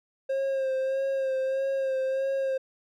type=tone with vibrato; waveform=triangle; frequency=534 Hz; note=C5; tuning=35 cents sharp; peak=-23 dBFS; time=0.29-2.58 s; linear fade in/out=10 ms; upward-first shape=sine; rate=1.6 Hz; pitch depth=28 cents each way; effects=none